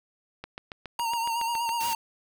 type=click train; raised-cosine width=0.3 ms; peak=-21 dBFS; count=10; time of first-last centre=0.44-1.692 s; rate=7.19 Hz
type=tone with vibrato; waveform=square; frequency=929 Hz; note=A#5; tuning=6 cents flat; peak=-27 dBFS; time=0.99-1.95 s; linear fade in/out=2 ms; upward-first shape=sine; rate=8.2 Hz; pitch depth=40 cents each way
type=noise; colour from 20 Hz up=white; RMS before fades=-35 dBFS; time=1.8-1.94 s; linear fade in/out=10 ms
effects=none